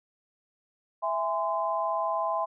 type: chord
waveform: sine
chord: E augmented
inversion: none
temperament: just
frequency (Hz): 659.3 / 824.1 / 1030.1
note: E5 / G#5 / B#5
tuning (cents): 0 / -14 / -27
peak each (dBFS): -30 / -32 / -29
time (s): 1.02-2.46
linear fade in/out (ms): 20
effects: none